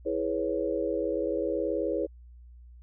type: chord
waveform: sine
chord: C# minor seventh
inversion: first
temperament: equal with one note detuned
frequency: 327.7 / 415.3 / 493.9 / 554.4 Hz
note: E4 / G#4 / B4 / C#5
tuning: -10 / 0 / 0 / 0 cents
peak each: -32 dBFS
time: 0.05-2.07 s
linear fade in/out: 20 ms
effects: added 60 Hz sine -47 dBFS peak until 2.82 s